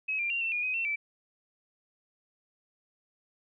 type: tone with pitch steps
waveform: sine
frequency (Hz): 2557 / 2382 / 2766 / 2691 / 2436 / 2515 / 2701 / 2320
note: D#7 / D7 / F7 / E7 / D#7 / D#7 / E7 / D7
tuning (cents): +47 / +24 / -17 / +35 / -37 / +18 / +42 / -22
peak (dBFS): -28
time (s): 0.08-0.96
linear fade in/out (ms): 10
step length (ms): 110
effects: none